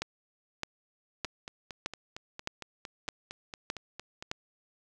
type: two click trains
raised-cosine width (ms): 0.2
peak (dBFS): -15 / -23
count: 8 / 14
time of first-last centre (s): 0.02-4.314 / 1.25-4.225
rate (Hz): 1.63 / 4.37
effects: none